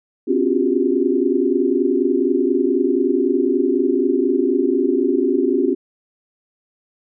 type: tone cluster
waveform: sine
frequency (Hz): 257.7 / 281.7 / 346.2 / 366.3 / 396.6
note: C4 / C#4 / F4 / F#4 / G4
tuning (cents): -26 / +28 / -15 / -17 / +20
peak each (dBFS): -21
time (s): 0.27-5.75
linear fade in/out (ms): 20
effects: none